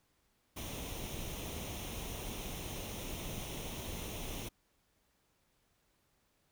pink noise with comb filter, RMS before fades -42 dBFS, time 0.56-4.49 s, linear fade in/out 10 ms, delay 0.32 ms, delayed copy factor +0.6, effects pink hiss -75 dBFS RMS until 6.51 s

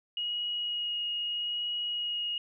sine tone with vibrato, 2887 Hz, F#7, 43 cents flat, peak -30 dBFS, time 0.17-2.38 s, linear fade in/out 2 ms, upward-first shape sine, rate 0.79 Hz, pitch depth 9 cents each way, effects none

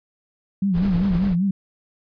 sine tone with vibrato, 184.6 Hz, F#3, 4 cents flat, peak -17 dBFS, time 0.62-1.51 s, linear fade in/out 5 ms, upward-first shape sine, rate 5.1 Hz, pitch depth 140 cents each way
brown noise with tremolo, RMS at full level -26 dBFS, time 0.73-1.36 s, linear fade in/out 50 ms, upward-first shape triangle, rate 10 Hz, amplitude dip 45%
effects resampled to 11025 Hz

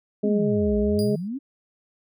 harmonic tone, 207.7 Hz, G#3, in tune, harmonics 1 / 2 / 3, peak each -22 / -23 / -30 dBFS, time 0.23-1.16 s, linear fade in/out 10 ms
sine exponential two-way sweep, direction down then up, 289.2 to 55 to 289.2 Hz, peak -27 dBFS, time 0.23-1.39 s, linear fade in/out 20 ms, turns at 0.78 s
sawtooth tone with exponential decay, 4849 Hz, D#8, 45 cents flat, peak -28 dBFS, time 0.99-1.28 s, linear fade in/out 0 ms, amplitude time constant 61 ms
effects none

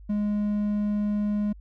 triangle tone, 207.7 Hz, G#3, in tune, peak -21 dBFS, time 0.09-1.53 s, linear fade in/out 10 ms, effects added 50 Hz sine -43 dBFS peak until 1.6 s

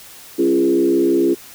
sine tone with frequency modulation, 342 Hz, F4, 36 cents flat, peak -12 dBFS, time 0.38-1.35 s, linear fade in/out 20 ms, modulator 66.6 Hz, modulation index 1.1, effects white hiss -40 dBFS RMS until 1.54 s

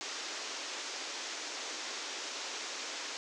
white band-pass noise, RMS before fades -41 dBFS, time 0.01-3.17 s, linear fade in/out 0 ms, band 260 to 6800 Hz, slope 48 dB/octave, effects none

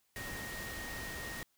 sine tone in noise, 1864.7 Hz, A#6, in tune, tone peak -44 dBFS, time 0.16-1.43 s, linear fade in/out 0 ms, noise pink, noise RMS -44 dBFS, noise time 0.16-1.43 s, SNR -3 dB, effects white hiss -75 dBFS RMS until 1.57 s

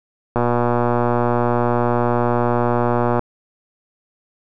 click train, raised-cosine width 1 ms, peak -4 dBFS, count 341, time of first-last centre 0.36-3.193 s, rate 120 Hz, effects none

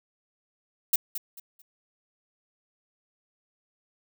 violet noise with echo, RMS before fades -21 dBFS, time 0.93-0.96 s, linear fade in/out 5 ms, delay 220 ms, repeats 3, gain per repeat -11 dB, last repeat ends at 1.62 s, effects none

